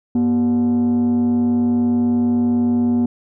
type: tone with frequency modulation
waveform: sine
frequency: 240.7 Hz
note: B3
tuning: 44 cents flat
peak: -11 dBFS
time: 0.15-3.06 s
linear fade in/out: 5 ms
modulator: 144 Hz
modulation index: 0.31
effects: tanh soft clip ceiling -13 dBFS